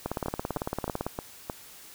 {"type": "two click trains", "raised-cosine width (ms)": 1, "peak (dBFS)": [-17, -15], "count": [5, 19], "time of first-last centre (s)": [[0.26, 1.498], [0.06, 1.066]], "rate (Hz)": [3.23, 17.9], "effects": ["white hiss -49 dBFS RMS until 1.94 s"]}